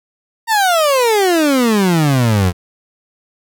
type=exponential sweep; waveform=30% pulse; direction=down; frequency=932.3 to 85.5 Hz; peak=-8 dBFS; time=0.47-2.53 s; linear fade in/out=50 ms; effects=none